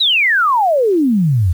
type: exponential sweep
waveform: sine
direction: down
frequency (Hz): 4035 to 80.3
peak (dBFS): -10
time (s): 0-1.53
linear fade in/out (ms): 10
effects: 7-bit